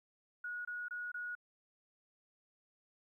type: tone bursts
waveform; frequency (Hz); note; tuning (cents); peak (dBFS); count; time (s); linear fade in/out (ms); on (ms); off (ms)
sine; 1454; F#6; -31; -39; 4; 0.44-1.352; 5; 210; 24
effects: 13-bit